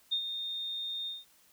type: tone with ADSR envelope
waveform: sine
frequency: 3659 Hz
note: A#7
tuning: 33 cents flat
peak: -26 dBFS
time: 0.11-1.25 s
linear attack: 18 ms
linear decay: 82 ms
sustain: -8 dB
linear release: 180 ms
effects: white hiss -64 dBFS RMS until 1.52 s